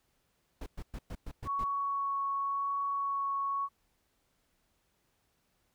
brown noise bursts, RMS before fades -40 dBFS, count 7, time 0.61-1.641 s, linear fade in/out 5 ms, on 53 ms, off 110 ms
sine tone with vibrato, 1113 Hz, C#6, 7 cents sharp, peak -30 dBFS, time 1.45-3.69 s, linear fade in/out 50 ms, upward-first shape sine, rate 0.91 Hz, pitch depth 8 cents each way
effects pink hiss -75 dBFS RMS until 5.74 s

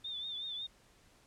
sine tone with vibrato, 3572 Hz, A7, 25 cents sharp, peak -38 dBFS, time 0.04-0.67 s, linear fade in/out 10 ms, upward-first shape triangle, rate 5.4 Hz, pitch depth 73 cents each way, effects pink hiss -65 dBFS RMS until 1.26 s + low-pass 10000 Hz 12 dB/octave

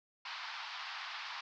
pink band-pass noise, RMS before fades -44 dBFS, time 0.25-1.41 s, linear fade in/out 5 ms, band 830 to 5000 Hz, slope 48 dB/octave, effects none

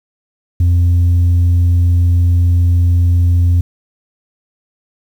sine tone, 87.31 Hz, F2, in tune, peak -5 dBFS, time 0.6-3.61 s, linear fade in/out 5 ms, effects tanh soft clip ceiling -7 dBFS + 7-bit

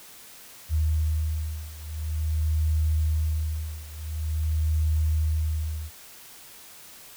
sine beating tone pair, 77.78 / 78.25 Hz, D#2 / D#2, 0 / +10 cents, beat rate 0.47 Hz, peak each -25 / -27 dBFS, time 0.69-5.91 s, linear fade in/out 50 ms, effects white hiss -47 dBFS RMS until 7.16 s

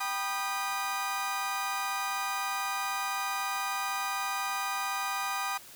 30% pulse chord, G augmented, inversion none, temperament just, 784 / 980 / 1225 Hz, G5 / B5 / D#6, 0 / -14 / -27 cents, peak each -33 / -34 / -31 dBFS, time 0-5.58 s, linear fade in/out 10 ms, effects white hiss -50 dBFS RMS until 5.75 s

